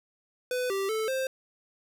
square tone with pitch steps, 500 / 390.6 / 438.6 / 526 Hz, B4 / G4 / A4 / C5, +21 / -6 / -6 / +9 cents, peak -28 dBFS, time 0.51-1.27 s, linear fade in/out 2 ms, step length 190 ms, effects none

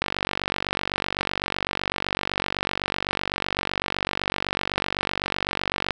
click train, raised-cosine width 0.3 ms, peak -7 dBFS, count 283, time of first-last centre 0.02-5.907 s, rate 47.9 Hz, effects none

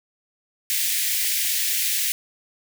white high-pass noise, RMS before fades -23 dBFS, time 0.7-2.12 s, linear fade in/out 0 ms, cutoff 1800 Hz, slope 48 dB/octave, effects none

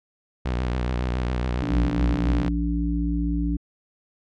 sawtooth tone with vibrato, 61.74 Hz, B1, in tune, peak -19 dBFS, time 0.45-2.49 s, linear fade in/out 10 ms, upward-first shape triangle, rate 7.2 Hz, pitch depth 93 cents each way
harmonic tone, 57.9 Hz, A#1, 11 cents flat, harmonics 1 / 3 / 5, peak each -24 / -28 / -26 dBFS, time 1.62-3.57 s, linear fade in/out 10 ms
effects low-pass 4000 Hz 12 dB/octave

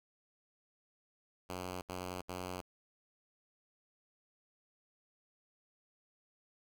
5% pulse tone bursts, 91.1 Hz, F#2, 26 cents flat, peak -29 dBFS, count 3, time 1.49-2.614 s, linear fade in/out 10 ms, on 330 ms, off 67 ms, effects none

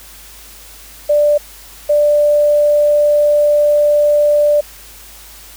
sine tone pair in turn, 590 / 590 Hz, D5 / D5, +8 / +8 cents, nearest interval unison, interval 0 cents, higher neither, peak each -8 dBFS, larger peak neither, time 1.09-1.38 / 1.89-4.61 s, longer second, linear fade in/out 10 ms, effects added 50 Hz sine -42 dBFS peak until 5.56 s + white hiss -38 dBFS RMS until 5.56 s

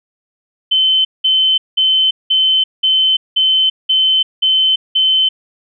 sine tone bursts, 3066 Hz, G7, 39 cents flat, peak -9 dBFS, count 9, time 0.71-5.29 s, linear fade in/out 10 ms, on 340 ms, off 190 ms, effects none

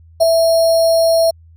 sine tone with sample-and-hold, 659.3 Hz, E5, in tune, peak -9 dBFS, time 0.2-1.31 s, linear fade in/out 10 ms, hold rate 4900 Hz, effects added 82 Hz sine -41 dBFS peak until 1.56 s + AAC 64 kbps

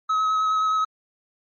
triangle tone with vibrato, 1280 Hz, D#6, 49 cents sharp, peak -17 dBFS, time 0.09-0.85 s, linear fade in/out 10 ms, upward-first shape sine, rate 9.5 Hz, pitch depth 12 cents each way, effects MP3 32 kbps

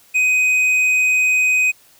sine tone with tanh clipping, 2507 Hz, D#7, 12 cents sharp, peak -14 dBFS, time 0.14-1.72 s, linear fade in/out 20 ms, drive 7 dB, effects white hiss -51 dBFS RMS until 1.99 s

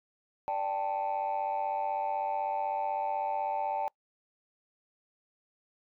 sine chord, D suspended fourth, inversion none, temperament equal, 587.3 / 784 / 880 Hz, D5 / G5 / A5, 0 / 0 / 0 cents, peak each -35 / -31 / -31 dBFS, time 0.48-3.88 s, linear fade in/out 0 ms, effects noise-tail reverb RT60 0.1 s tail -26 dB re dry + tanh soft clip ceiling -25 dBFS

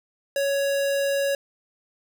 square tone, 557 Hz, C#5, 8 cents sharp, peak -22 dBFS, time 0.36-1.35 s, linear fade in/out 2 ms, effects none

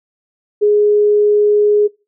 sine tone, 416.5 Hz, G#4, 5 cents sharp, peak -8 dBFS, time 0.61-1.88 s, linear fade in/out 20 ms, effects noise-tail reverb RT60 0.3 s tail -25 dB re dry

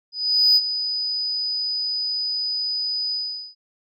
sine tone with ADSR envelope, 4978 Hz, D#8, in tune, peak -10 dBFS, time 0.12-3.55 s, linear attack 440 ms, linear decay 42 ms, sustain -12 dB, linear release 420 ms, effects tanh soft clip ceiling -9 dBFS

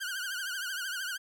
sawtooth tone with vibrato, 1510 Hz, F#6, 35 cents sharp, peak -30 dBFS, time 0-1.18 s, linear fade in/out 20 ms, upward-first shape triangle, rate 13 Hz, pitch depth 130 cents each way, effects none

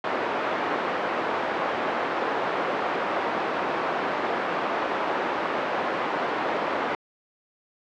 white band-pass noise, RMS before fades -27 dBFS, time 0.04-6.95 s, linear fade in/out 2 ms, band 320 to 1100 Hz, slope 12 dB/octave, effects low-pass 4000 Hz 12 dB/octave

